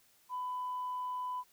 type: tone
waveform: sine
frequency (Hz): 1000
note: B5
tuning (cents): +21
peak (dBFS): -34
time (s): 0.29-1.44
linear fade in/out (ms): 50
effects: tanh soft clip ceiling -31 dBFS + white hiss -67 dBFS RMS until 1.52 s